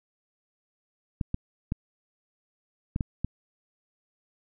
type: clicks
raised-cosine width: 5 ms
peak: -15 dBFS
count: 6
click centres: 1.212 / 1.344 / 1.721 / 2.961 / 3.008 / 3.246 s
effects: none